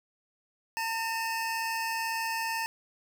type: tone pair together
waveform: 25% pulse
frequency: 906 / 2560 Hz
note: A#5 / D#7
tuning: -50 / +49 cents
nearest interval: octave + tritone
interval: 1799 cents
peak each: -27 / -33 dBFS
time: 0.77-2.66 s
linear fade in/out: 0 ms
effects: none